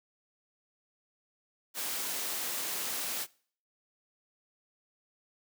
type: noise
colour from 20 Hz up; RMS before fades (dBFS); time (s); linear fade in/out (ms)
white; -35; 1.74-3.27; 50
effects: noise-tail reverb RT60 0.5 s tail -23 dB re dry + high-pass 200 Hz 12 dB/octave